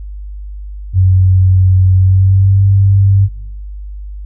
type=tone with pitch glide; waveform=sine; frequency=93.2 to 98.23 Hz; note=F#2 to G2; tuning=+13 to +4 cents; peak=-5 dBFS; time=0.93-3.29 s; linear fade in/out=50 ms; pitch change=+91 cents; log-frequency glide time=1.94-2.63 s; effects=noise-tail reverb RT60 0.9 s tail -26 dB re dry + added 50 Hz sine -23 dBFS peak until 4.25 s